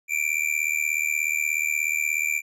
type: tone with amplitude modulation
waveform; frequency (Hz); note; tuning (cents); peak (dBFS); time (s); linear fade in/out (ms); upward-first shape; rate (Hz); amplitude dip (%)
square; 2357; D7; +6; -19; 0.08-2.42; 50; sine; 76.7; 95
effects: low-pass 12000 Hz 12 dB/octave